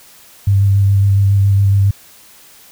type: tone with vibrato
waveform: sine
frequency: 99 Hz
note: G2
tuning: 18 cents sharp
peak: -8 dBFS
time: 0.47-1.91 s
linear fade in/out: 5 ms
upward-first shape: square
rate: 7.2 Hz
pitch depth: 14 cents each way
effects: white hiss -43 dBFS RMS until 2.71 s